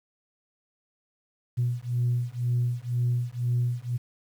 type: beating tone pair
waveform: sine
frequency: 120.7 / 122.7 Hz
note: B2 / B2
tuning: -39 / -11 cents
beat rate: 2 Hz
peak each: -26 dBFS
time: 1.57-3.98 s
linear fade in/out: 20 ms
effects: tanh soft clip ceiling -18 dBFS + 9-bit